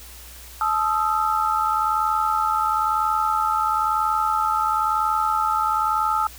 sine tone cluster, 867 / 1258 / 1339 Hz, A5 / D#6 / E6, -26 / +19 / +27 cents, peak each -23 dBFS, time 0.61-6.27 s, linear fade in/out 2 ms, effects added 60 Hz sine -43 dBFS peak until 6.38 s + white hiss -43 dBFS RMS until 6.38 s

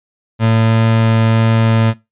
30% pulse tone, 112.7 Hz, A2, 42 cents sharp, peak -7 dBFS, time 0.39-1.94 s, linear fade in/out 50 ms, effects noise-tail reverb RT60 0.2 s tail -18 dB re dry + resampled to 8000 Hz

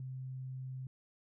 sine tone, 130.2 Hz, C3, 8 cents flat, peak -40 dBFS, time 0-0.87 s, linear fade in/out 2 ms, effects none

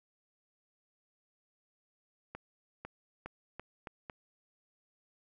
accelerating click train, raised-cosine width 0.5 ms, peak -27 dBFS, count 6, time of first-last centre 2.35-4.098 s, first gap 500 ms, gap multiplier 0.82, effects none

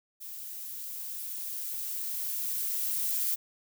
violet noise with level ramp, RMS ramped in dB -42 to -29 dBFS, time 0.2-3.36 s, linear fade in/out 20 ms, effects none

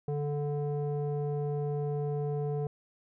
square tone with low-pass filter, 146 Hz, D3, 10 cents flat, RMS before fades -32 dBFS, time 0.08-2.67 s, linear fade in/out 2 ms, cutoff 560 Hz, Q 4.8, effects none

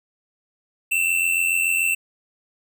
square tone pair together, 2635 / 2722 Hz, E7 / F7, -1 / -45 cents, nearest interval minor second, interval 56 cents, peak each -22 dBFS, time 0.91-1.95 s, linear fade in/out 10 ms, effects none

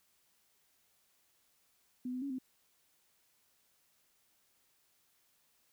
sine tone with pitch steps, 250.7 / 253.3 / 279.2 / 259 Hz, B3 / B3 / C#4 / C4, +26 / +44 / +13 / -17 cents, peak -36 dBFS, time 2.05-2.386 s, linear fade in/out 5 ms, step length 84 ms, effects white hiss -73 dBFS RMS until 5.72 s

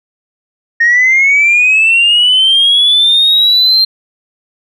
sine linear sweep, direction up, 1841 to 4182 Hz, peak -4 dBFS, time 0.8-3.85 s, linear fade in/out 10 ms, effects tanh soft clip ceiling -2 dBFS

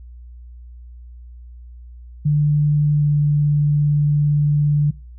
sine tone with pitch glide, 148.1 to 147.08 Hz, D3 to D3, +15 to +3 cents, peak -13 dBFS, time 2.25-4.91 s, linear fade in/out 10 ms, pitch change -12 cents, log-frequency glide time 2.97-3.03 s, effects noise-tail reverb RT60 0.4 s tail -24 dB re dry + added 60 Hz sine -36 dBFS peak until 5.18 s

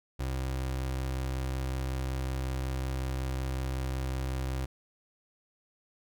30% pulse tone, 65.41 Hz, C2, in tune, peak -28 dBFS, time 0.19-4.66 s, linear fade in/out 10 ms, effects none

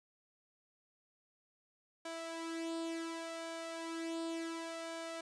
sawtooth tone with flanger, 329.6 Hz, E4, in tune, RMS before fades -42 dBFS, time 2.05-5.21 s, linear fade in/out 5 ms, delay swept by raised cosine 1.3 to 2.8 ms, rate 0.69 Hz, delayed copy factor +0.6, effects resampled to 22050 Hz + 11-bit

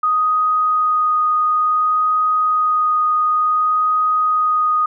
sine tone with vibrato, 1244.5 Hz, D#6, in tune, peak -13 dBFS, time 0.03-4.86 s, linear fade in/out 5 ms, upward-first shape sine, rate 0.56 Hz, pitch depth 8 cents each way, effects none

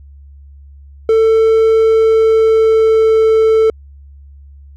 triangle tone with pitch glide, 445.5 to 442.4 Hz, A4 to A4, +22 to +9 cents, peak -5 dBFS, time 1.09-3.7 s, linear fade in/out 2 ms, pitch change -13 cents, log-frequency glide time 1.82-3.26 s, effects added 70 Hz sine -35 dBFS peak until 4.76 s

